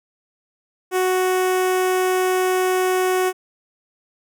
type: tone with notch filter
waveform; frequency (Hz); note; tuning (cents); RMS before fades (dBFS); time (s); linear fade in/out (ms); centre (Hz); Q
sawtooth; 370; F#4; 0; -19; 0.91-3.33; 50; 4200; 1.4
effects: none